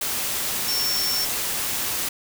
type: tone in noise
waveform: sine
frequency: 5440 Hz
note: F8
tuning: 46 cents flat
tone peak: -23 dBFS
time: 0.68-1.25 s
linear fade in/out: 5 ms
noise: white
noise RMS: -26 dBFS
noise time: 0.01-2.09 s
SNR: 0 dB
effects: none